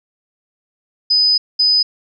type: tone bursts at uneven times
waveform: sine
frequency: 5000 Hz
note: D#8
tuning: 8 cents sharp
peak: -10 dBFS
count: 2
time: 1.1-1.38 / 1.59-1.83 s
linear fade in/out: 10 ms
effects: none